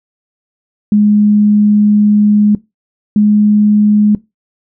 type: tone pair in turn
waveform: sine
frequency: 208.5 / 209.3 Hz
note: G#3 / G#3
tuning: +7 / +14 cents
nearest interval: unison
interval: 7 cents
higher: second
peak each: -5 dBFS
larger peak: neither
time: 0.92-2.55 / 3.16-4.15 s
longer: first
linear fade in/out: 2 ms
effects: noise-tail reverb RT60 0.2 s tail -20 dB re dry